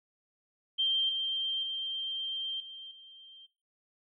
sine tone with level steps, 3156 Hz, G7, 11 cents sharp, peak -25 / -29 / -32 / -42 / -49 dBFS, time 0.78-3.47 s, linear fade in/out 20 ms, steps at 1.09 / 1.63 / 2.6 / 2.91 s, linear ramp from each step 2 ms, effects noise-tail reverb RT60 0.5 s tail -22 dB re dry

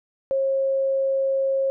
sine tone, 540 Hz, C#5, 45 cents flat, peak -19 dBFS, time 0.31-1.7 s, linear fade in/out 0 ms, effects none

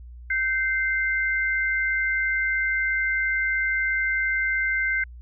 sine tone pair together, 1553 / 2084 Hz, G6 / C7, -17 / -7 cents, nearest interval perfect fourth, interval 510 cents, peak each -24 dBFS, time 0.3-5.04 s, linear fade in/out 5 ms, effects added 60 Hz sine -39 dBFS peak until 5.21 s

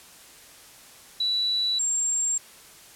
sine tone pair in turn, 3945 / 7432 Hz, B7 / A#8, -3 / -6 cents, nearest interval major seventh, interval 1097 cents, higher second, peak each -22 dBFS, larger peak neither, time 1.2-1.79 / 1.79-2.38 s, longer neither, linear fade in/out 5 ms, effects white hiss -49 dBFS RMS until 2.95 s + low-pass 12000 Hz 12 dB/octave

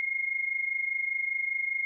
sine tone pair together, 2140 / 2165 Hz, C7 / C#7, +38 / -41 cents, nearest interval unison, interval 21 cents, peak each -29 / -33 dBFS, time 0-1.85 s, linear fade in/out 0 ms, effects none

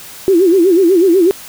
sine tone with vibrato, 359.6 Hz, F#4, 49 cents flat, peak -6 dBFS, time 0.28-1.31 s, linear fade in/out 0 ms, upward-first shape sine, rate 8.1 Hz, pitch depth 160 cents each way, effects white hiss -33 dBFS RMS until 1.48 s

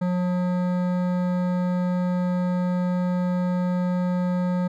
sine tone with hard clipping, 179.9 Hz, F#3, 48 cents flat, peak -23 dBFS, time 0.01-4.68 s, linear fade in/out 10 ms, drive 14 dB, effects none

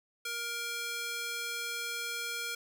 square tone with high-pass filter, 470 Hz, A#4, 14 cents sharp, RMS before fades -37 dBFS, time 0.25-2.55 s, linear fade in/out 5 ms, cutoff 1700 Hz, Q 0.87, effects none

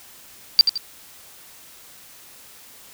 sine tone with echo, 4699 Hz, D8, in tune, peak -4 dBFS, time 0.59-0.61 s, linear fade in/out 0 ms, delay 83 ms, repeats 2, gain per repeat -9 dB, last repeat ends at 0.776 s, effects tanh soft clip ceiling -4 dBFS + white hiss -46 dBFS RMS until 2.93 s

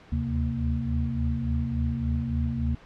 sine tone cluster, 74.4 / 77.9 / 131.2 / 231.7 Hz, D2 / D#2 / C3 / A#3, +23 / +3 / +5 / -10 cents, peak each -30 dBFS, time 0.12-2.75 s, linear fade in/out 5 ms, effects pink hiss -51 dBFS RMS until 2.85 s + low-pass 3000 Hz 12 dB/octave

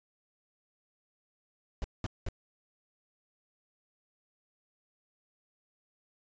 brown noise bursts, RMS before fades -33 dBFS, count 3, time 1.82-2.286 s, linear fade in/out 0 ms, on 22 ms, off 200 ms, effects resampled to 16000 Hz

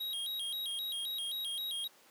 square tone with vibrato, 3520 Hz, A7, in tune, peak -36 dBFS, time 0-1.88 s, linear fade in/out 10 ms, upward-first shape square, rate 3.8 Hz, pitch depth 140 cents each way, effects pink hiss -61 dBFS RMS until 2.1 s + high-pass 400 Hz 12 dB/octave

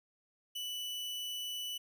40% pulse tone, 2972 Hz, F#7, 7 cents sharp, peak -37 dBFS, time 0.55-1.78 s, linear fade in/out 10 ms, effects none

